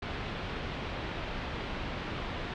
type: low-pass noise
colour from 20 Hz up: pink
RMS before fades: -37 dBFS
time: 0.02-2.54 s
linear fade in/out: 5 ms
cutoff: 3600 Hz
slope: 24 dB/octave
effects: none